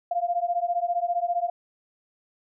sine beating tone pair, 690 / 705 Hz, F5 / F5, -21 / +16 cents, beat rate 15 Hz, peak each -26 dBFS, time 0.11-1.5 s, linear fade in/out 5 ms, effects none

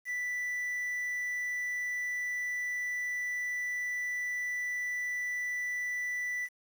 triangle tone with quantisation, 1975.5 Hz, B6, in tune, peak -30 dBFS, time 0.05-6.49 s, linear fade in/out 50 ms, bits 9, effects none

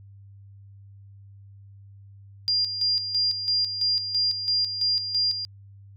sine tone with tremolo, 4800 Hz, D8, 37 cents sharp, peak -20 dBFS, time 2.48-5.45 s, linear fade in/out 0 ms, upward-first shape square, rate 3 Hz, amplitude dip 60%, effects added 99 Hz sine -45 dBFS peak until 5.96 s

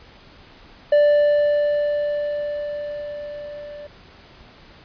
triangle tone with level ramp, 587.3 Hz, D5, in tune, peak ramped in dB -9 to -32 dBFS, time 0.92-3.87 s, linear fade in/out 5 ms, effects pink hiss -47 dBFS RMS until 4.84 s + resampled to 11025 Hz

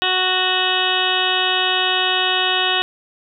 harmonic tone, 370 Hz, F#4, in tune, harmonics 1 / 2 / 3 / 4 / 5 / 7 / 8 / 9 / 10, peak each -27 / -24 / -26 / -26 / -25 / -25 / -21 / -26 / -24 dBFS, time 0.02-2.82 s, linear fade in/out 0 ms, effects none

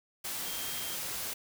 sine tone in noise, 3202 Hz, G7, 36 cents sharp, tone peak -44 dBFS, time 0.45-0.96 s, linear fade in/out 10 ms, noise white, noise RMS -37 dBFS, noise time 0.24-1.34 s, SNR -10 dB, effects none

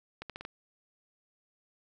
accelerating click train, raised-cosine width 0.3 ms, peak -24 dBFS, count 5, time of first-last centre 0.22-0.451 s, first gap 77 ms, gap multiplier 0.81, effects none

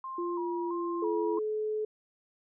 sine tone with vibrato, 1007 Hz, B5, 33 cents sharp, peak -36 dBFS, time 0.04-1.39 s, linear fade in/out 2 ms, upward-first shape square, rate 1.5 Hz, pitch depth 80 cents each way
sine tone with pitch glide, 347.2 to 338.1 Hz, F4 to E4, -10 to +44 cents, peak -31 dBFS, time 0.18-1.39 s, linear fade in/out 5 ms, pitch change -46 cents, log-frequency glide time 0.44-1.27 s
sine tone, 429.2 Hz, A4, 43 cents flat, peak -29 dBFS, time 1.02-1.85 s, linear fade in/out 5 ms
effects none

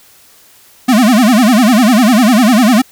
square tone with vibrato, 232.2 Hz, A#3, 7 cents flat, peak -6 dBFS, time 0.88-2.82 s, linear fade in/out 10 ms, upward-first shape sine, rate 10 Hz, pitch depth 220 cents each way, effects white hiss -44 dBFS RMS until 2.91 s

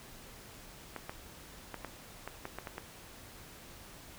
clicks, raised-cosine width 0.5 ms, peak -24 dBFS, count 9, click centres 0.963 / 1.095 / 1.743 / 1.847 / 2.276 / 2.454 / 2.586 / 2.672 / 2.781 s, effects pink hiss -52 dBFS RMS until 4.18 s

